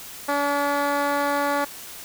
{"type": "tone with band-pass filter", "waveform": "10% pulse", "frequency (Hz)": 285.8, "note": "D4", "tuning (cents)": -47, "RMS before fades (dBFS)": -23, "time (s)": [0.28, 1.65], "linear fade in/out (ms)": 10, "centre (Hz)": 760, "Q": 0.54, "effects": ["white hiss -39 dBFS RMS until 2.04 s"]}